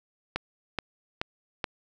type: click train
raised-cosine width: 0.3 ms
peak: -12 dBFS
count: 4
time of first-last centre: 0.36-1.642 s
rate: 2.34 Hz
effects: none

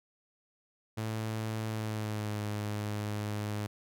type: tone with pitch glide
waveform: sawtooth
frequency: 110 to 104.79 Hz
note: A2 to G#2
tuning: 0 to +16 cents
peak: -29 dBFS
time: 0.97-3.67 s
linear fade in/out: 10 ms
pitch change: -84 cents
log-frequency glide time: 1.7-2.4 s
effects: none

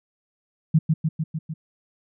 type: tone with echo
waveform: sine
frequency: 157.8 Hz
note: D#3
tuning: 25 cents sharp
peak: -12 dBFS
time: 0.74-0.79 s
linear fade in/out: 10 ms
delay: 150 ms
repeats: 5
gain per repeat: -3 dB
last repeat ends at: 1.54 s
effects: none

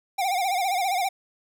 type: tone with vibrato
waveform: square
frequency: 750 Hz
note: F#5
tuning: 23 cents sharp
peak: -23 dBFS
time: 0.18-1.09 s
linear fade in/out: 10 ms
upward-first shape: sine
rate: 15 Hz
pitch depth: 110 cents each way
effects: none

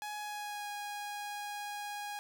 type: tone with pitch glide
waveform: sawtooth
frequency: 838 to 823.6 Hz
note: G#5 to G#5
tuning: +15 to -15 cents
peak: -35 dBFS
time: 0.02-2.19 s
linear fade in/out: 0 ms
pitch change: -30 cents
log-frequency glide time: 0.19-0.68 s
effects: none

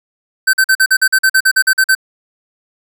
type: tone bursts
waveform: square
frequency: 1542 Hz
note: G6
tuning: 29 cents flat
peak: -8 dBFS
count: 14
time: 0.47-1.951 s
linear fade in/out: 10 ms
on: 64 ms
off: 45 ms
effects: none

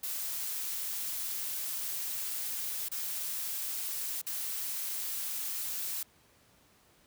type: noise with dropouts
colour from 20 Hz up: blue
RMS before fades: -36 dBFS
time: 0.03-6.03 s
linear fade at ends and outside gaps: 5 ms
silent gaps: 2.886-2.915 / 4.216-4.265 s
effects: pink hiss -64 dBFS RMS until 7.06 s + high-pass 60 Hz 12 dB/octave

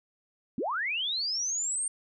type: linear sweep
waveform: sine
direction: up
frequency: 185 to 8860 Hz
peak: -28 dBFS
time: 0.58-1.88 s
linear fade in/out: 2 ms
effects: none

